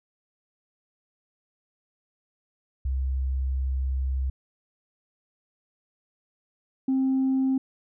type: tone pair in turn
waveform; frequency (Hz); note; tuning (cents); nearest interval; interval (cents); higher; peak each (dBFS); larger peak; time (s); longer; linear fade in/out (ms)
sine; 66 / 264.5; C2 / C4; +16 / +19; 2 octaves; 2403; second; -23 / -19; second; 2.85-4.3 / 6.88-7.58; first; 5
effects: tanh soft clip ceiling -18 dBFS